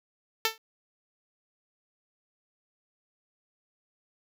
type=tone with exponential decay; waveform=5% pulse; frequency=445.4 Hz; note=A4; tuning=21 cents sharp; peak=-9 dBFS; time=0.45-0.58 s; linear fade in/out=1 ms; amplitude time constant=28 ms; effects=none